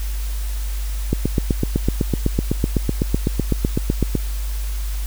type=click train; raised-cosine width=3 ms; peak=-4 dBFS; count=25; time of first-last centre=1.13-4.153 s; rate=7.94 Hz; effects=added 50 Hz sine -21 dBFS peak until 5.06 s + white hiss -37 dBFS RMS until 5.06 s